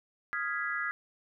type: chord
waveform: sine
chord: F half-diminished seventh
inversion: third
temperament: equal with one note detuned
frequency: 1248.8 / 1396.9 / 1661.2 / 1975.5 Hz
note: Eb6 / F6 / Ab6 / Cb7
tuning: +6 / 0 / 0 / 0 cents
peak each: -38 / -37 / -34 / -37 dBFS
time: 0.33-0.91 s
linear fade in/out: 0 ms
effects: none